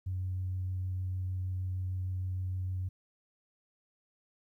sine tone with vibrato, 92.5 Hz, F#2, in tune, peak -31 dBFS, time 0.06-2.89 s, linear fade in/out 10 ms, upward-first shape sine, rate 6.5 Hz, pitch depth 8 cents each way, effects tanh soft clip ceiling -27 dBFS + 12-bit

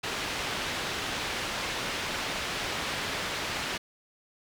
white low-pass noise, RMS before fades -33 dBFS, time 0.03-3.78 s, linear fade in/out 10 ms, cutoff 3400 Hz, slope 12 dB/octave, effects none

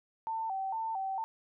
sine tone with vibrato, 830.6 Hz, G#5, in tune, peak -32 dBFS, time 0.27-1.24 s, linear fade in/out 0 ms, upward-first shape square, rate 2.2 Hz, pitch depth 130 cents each way, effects none

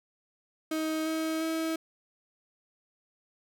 35% pulse tone with pitch steps, 315.3 / 319 / 322.7 Hz, D#4 / D#4 / E4, +23 / +43 / -37 cents, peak -27 dBFS, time 0.71-1.76 s, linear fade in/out 5 ms, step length 350 ms, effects none

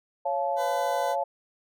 sine chord, Db augmented, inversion none, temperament just, 554.4 / 693 / 866.2 Hz, Db5 / F5 / A5, 0 / -14 / -27 cents, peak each -29 dBFS, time 0.25-1.24 s, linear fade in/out 10 ms
20% pulse tone, 502 Hz, B4, 28 cents sharp, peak -27 dBFS, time 0.56-1.16 s, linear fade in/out 50 ms
effects none

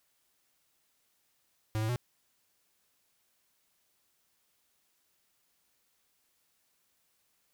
square tone with pitch steps, 108.7 / 110.1 / 122.5 Hz, A2 / A2 / B2, -21 / +2 / -14 cents, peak -30 dBFS, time 1.75-1.96 s, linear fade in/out 0 ms, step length 70 ms, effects white hiss -74 dBFS RMS until 7.53 s

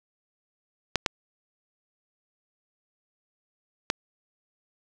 clicks, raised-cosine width 0.2 ms, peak -5 dBFS, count 3, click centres 0.957 / 1.062 / 3.901 s, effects 7-bit

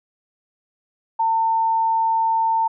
sine tone, 900 Hz, A5, 39 cents sharp, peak -16 dBFS, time 1.19-2.68 s, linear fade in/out 10 ms, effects none

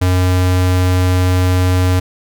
square tone, 91.3 Hz, F#2, 23 cents flat, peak -11 dBFS, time 0.01-2 s, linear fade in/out 10 ms, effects none

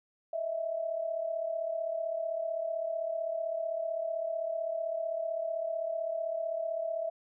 sine tone pair together, 626.3 / 662 Hz, D#5 / E5, +11 / +7 cents, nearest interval minor second, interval 96 cents, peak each -37 / -32 dBFS, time 0.33-7.1 s, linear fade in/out 5 ms, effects none

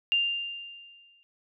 sine tone with exponential decay, 2794 Hz, F7, in tune, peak -20 dBFS, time 0.12-1.23 s, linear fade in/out 0 ms, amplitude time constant 240 ms, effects none

